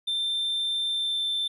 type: tone with pitch glide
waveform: triangle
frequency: 3573 to 3552 Hz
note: A7 to A7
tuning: +26 to +16 cents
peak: -23 dBFS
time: 0.07-1.48 s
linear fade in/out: 10 ms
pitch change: -10 cents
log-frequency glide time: 0.9-1.24 s
effects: tanh soft clip ceiling -19 dBFS